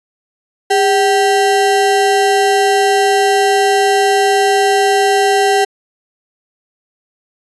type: ring-modulated tone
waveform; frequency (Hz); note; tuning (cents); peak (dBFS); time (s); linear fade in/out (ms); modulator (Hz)
square; 587.3; D5; 0; -7; 0.7-5.65; 10; 182
effects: resampled to 24000 Hz